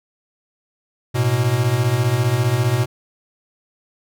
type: beating tone pair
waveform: square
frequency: 110 / 125 Hz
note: A2 / B2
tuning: 0 / +21 cents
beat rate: 15 Hz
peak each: -21 / -18 dBFS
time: 1.14-2.86 s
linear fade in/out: 20 ms
effects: none